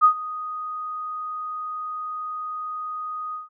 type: tone with ADSR envelope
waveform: sine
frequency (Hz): 1244.5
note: D#6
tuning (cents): 0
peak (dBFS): -9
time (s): 0.01-3.49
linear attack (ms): 34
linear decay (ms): 89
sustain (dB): -19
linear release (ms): 150
effects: none